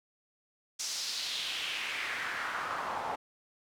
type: noise with band-pass filter sweep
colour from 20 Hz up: pink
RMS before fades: -36 dBFS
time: 0.79-3.16 s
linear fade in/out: 10 ms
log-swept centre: 6000 to 820 Hz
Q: 2.5
effects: none